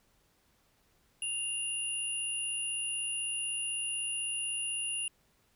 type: tone pair together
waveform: sine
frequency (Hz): 2794 / 9842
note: F7 / D#9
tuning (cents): 0 / -20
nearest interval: octave + minor seventh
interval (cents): 2180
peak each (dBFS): -35 / -35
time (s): 1.22-5.08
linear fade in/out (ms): 2
effects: pink hiss -70 dBFS RMS until 5.55 s